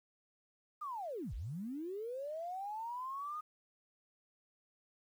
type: linear two-way sweep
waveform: sine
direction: down then up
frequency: 1246 to 41.88 to 1246 Hz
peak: -39 dBFS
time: 0.81-3.41 s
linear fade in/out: 10 ms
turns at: 1.34 s
effects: 11-bit